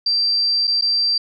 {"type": "tone with dropouts", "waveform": "sine", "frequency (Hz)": 4699, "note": "D8", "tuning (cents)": 0, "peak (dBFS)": -15, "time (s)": [0.06, 1.18], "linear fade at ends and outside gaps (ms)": 5, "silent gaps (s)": [[0.672, 0.676], [0.812, 0.821]], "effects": []}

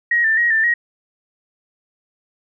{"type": "tone with vibrato", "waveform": "sine", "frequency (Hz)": 1835, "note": "A#6", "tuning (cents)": -28, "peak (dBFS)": -13, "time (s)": [0.11, 0.74], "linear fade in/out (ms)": 5, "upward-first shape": "square", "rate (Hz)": 3.8, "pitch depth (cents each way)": 52, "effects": []}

